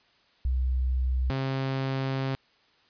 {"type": "tone pair in turn", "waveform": ["sine", "sawtooth"], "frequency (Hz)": [63.8, 133.83], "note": ["C2", "C3"], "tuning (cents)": [-43, 39], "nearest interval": "octave + minor second", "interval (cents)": 1282, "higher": "second", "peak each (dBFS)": -23, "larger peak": "neither", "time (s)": [[0.45, 1.3], [1.3, 2.35]], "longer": "second", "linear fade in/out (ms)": 0, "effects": ["white hiss -63 dBFS RMS until 2.89 s", "resampled to 11025 Hz"]}